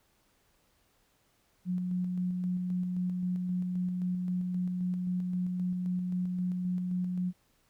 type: tone with tremolo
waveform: sine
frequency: 180.8 Hz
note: F#3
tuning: 40 cents flat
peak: -28 dBFS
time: 1.65-7.33 s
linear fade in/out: 50 ms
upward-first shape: square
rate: 3.8 Hz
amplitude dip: 25%
effects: pink hiss -70 dBFS RMS until 7.69 s